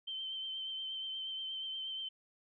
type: tone with vibrato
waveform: sine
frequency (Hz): 3104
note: G7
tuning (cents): -18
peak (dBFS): -38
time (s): 0.07-2.09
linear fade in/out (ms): 10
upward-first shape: sine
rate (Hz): 8.4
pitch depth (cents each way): 22
effects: none